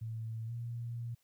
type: tone with pitch glide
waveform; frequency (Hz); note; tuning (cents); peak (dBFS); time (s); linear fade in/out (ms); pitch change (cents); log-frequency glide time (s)
sine; 112.3 to 117.95; A2 to A#2; +36 to +21; -37; 0.01-1.15; 10; +85; 0.46-0.52
effects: white hiss -75 dBFS RMS until 1.23 s